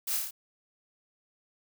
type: noise with echo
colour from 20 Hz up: blue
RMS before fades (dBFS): -32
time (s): 0.07-0.17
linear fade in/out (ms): 10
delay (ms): 28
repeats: 5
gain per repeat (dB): -2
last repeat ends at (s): 0.31
effects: none